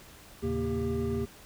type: tone cluster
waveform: triangle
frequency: 79.9 / 115 / 137.5 / 232.1 / 397.6 Hz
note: D#2 / A#2 / C#3 / A#3 / G4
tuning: +47 / -23 / -14 / -7 / +25 cents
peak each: -33 / -36 / -37 / -31 / -30 dBFS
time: 0.42-1.26 s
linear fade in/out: 20 ms
effects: pink hiss -52 dBFS RMS until 1.45 s